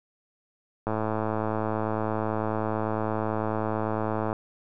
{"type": "click train", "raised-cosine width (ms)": 1, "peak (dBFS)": -14, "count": 378, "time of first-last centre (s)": [0.87, 4.329], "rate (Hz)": 109, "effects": []}